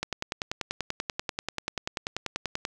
click train, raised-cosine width 0.2 ms, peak -12 dBFS, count 28, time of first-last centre 0.03-2.651 s, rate 10.3 Hz, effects none

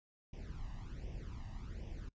brown noise with flanger, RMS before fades -45 dBFS, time 0.33-2.09 s, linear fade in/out 5 ms, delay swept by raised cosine 0.35 to 1.08 ms, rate 1.3 Hz, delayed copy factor +0.85, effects noise-tail reverb RT60 0.1 s tail -23 dB re dry + resampled to 16000 Hz

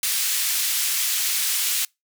white band-pass noise, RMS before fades -23 dBFS, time 0.03-1.85 s, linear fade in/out 2 ms, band 2100 to 16000 Hz, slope 12 dB/octave, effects noise-tail reverb RT60 0.2 s tail -26 dB re dry

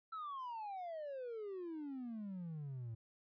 triangle exponential sweep, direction down, 1340 to 110 Hz, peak -40 dBFS, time 0.12-2.95 s, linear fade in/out 10 ms, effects tanh soft clip ceiling -37 dBFS + resampled to 11025 Hz

